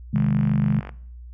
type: chord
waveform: sine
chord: Ab major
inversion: first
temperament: equal with one note detuned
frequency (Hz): 130.81 / 156.65 / 207.7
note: C3 / Eb3 / Ab3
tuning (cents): 0 / +12 / 0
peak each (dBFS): -22 / -22 / -21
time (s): 0.13-0.8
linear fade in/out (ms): 10
type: click train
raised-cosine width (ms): 0.5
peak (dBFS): -21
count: 36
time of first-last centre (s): 0.16-0.892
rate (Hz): 47.8
effects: noise-tail reverb RT60 0.6 s tail -20 dB re dry + added 60 Hz sine -37 dBFS peak until 1.33 s